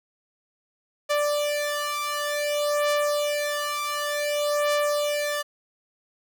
sawtooth beating tone pair, 587.3 / 587.85 Hz, D5 / D5, 0 / +2 cents, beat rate 0.55 Hz, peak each -23 / -22 dBFS, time 1.09-5.43 s, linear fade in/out 20 ms, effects none

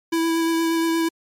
square tone with vibrato, 329.6 Hz, E4, in tune, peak -19 dBFS, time 0.12-1.09 s, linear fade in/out 10 ms, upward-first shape sine, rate 8.5 Hz, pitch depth 12 cents each way, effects MP3 64 kbps

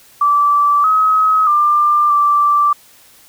sine tone with pitch steps, 1162 / 1274 / 1191 / 1170 Hz, D6 / D#6 / D6 / D6, -19 / +41 / +24 / -7 cents, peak -9 dBFS, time 0.21-2.73 s, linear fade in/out 5 ms, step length 630 ms, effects white hiss -46 dBFS RMS until 3.28 s

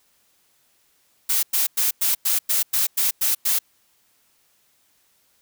blue noise bursts, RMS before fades -20 dBFS, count 10, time 1.29-3.59 s, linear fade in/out 10 ms, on 140 ms, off 100 ms, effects white hiss -63 dBFS RMS until 5.41 s

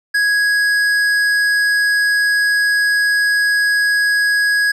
triangle tone with tanh clipping, 1661.2 Hz, G#6, in tune, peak -14 dBFS, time 0.14-4.72 s, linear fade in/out 10 ms, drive 16 dB, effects none

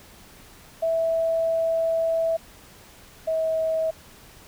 sine tone pair in turn, 656 / 642.5 Hz, E5 / E5, -9 / -45 cents, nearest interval unison, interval 36 cents, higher first, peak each -20 / -21 dBFS, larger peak first, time 0.82-2.37 / 3.27-3.91 s, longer first, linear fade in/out 10 ms, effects pink hiss -49 dBFS RMS until 4.47 s

